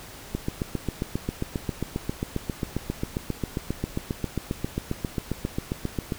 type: click train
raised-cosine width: 3 ms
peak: -13 dBFS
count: 44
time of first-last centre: 0.35-6.122 s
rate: 7.45 Hz
effects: pink hiss -43 dBFS RMS until 6.18 s